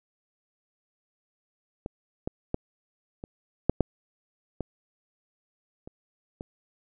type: clicks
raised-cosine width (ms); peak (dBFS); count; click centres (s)
2; -20 / -16 / -13 / -24 / -6 / -7 / -17 / -28 / -23; 9; 1.861 / 2.275 / 2.544 / 3.239 / 3.696 / 3.807 / 4.607 / 5.875 / 6.409
effects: none